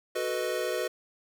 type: chord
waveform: square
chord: B dominant seventh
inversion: second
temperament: equal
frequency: 370 / 440 / 493.9 / 622.3 Hz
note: F#4 / A4 / B4 / D#5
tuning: 0 / 0 / 0 / 0 cents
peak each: -35 / -37 / -33 / -35 dBFS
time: 0.15-0.88 s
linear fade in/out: 10 ms
effects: none